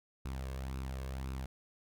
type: tone with flanger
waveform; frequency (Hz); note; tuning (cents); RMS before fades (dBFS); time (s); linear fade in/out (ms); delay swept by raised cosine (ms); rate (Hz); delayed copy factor
sawtooth; 65.9; C2; +13; -40; 0.25-1.46; 5; 0.77 to 1.87; 1.9; +0.5
effects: none